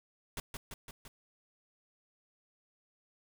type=noise with echo; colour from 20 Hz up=pink; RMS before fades=-39 dBFS; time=0.37-0.4 s; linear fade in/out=2 ms; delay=170 ms; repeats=4; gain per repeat=-3 dB; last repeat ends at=1.08 s; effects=none